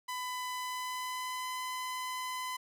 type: tone with pitch glide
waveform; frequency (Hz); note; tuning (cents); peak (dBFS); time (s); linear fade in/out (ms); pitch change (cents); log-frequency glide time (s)
sawtooth; 1002 to 1013.6; B5 to B5; +25 to +45; -32; 0.08-2.57; 10; +20; 0.5-1.58
effects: none